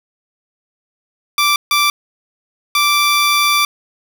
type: tone bursts at uneven times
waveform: 15% pulse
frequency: 1171 Hz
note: D6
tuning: 5 cents flat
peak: -5 dBFS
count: 3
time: 1.38-1.56 / 1.71-1.9 / 2.75-3.65 s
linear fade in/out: 2 ms
effects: none